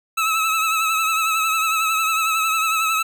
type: tone with vibrato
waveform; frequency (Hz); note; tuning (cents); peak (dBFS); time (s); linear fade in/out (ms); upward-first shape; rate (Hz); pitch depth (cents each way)
25% pulse; 1300; E6; -24; -14; 0.17-3.03; 10; triangle; 11; 46
effects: none